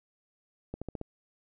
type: accelerating click train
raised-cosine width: 2 ms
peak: -23 dBFS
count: 5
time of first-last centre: 0.74-1.014 s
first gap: 76 ms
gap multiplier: 0.93
effects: none